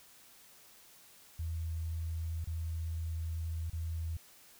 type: tone with dropouts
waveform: sine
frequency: 81.7 Hz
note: E2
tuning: 15 cents flat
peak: -34 dBFS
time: 1.39-4.17 s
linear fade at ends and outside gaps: 5 ms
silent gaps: 2.444-2.471 / 3.7-3.73 s
effects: white hiss -59 dBFS RMS until 4.59 s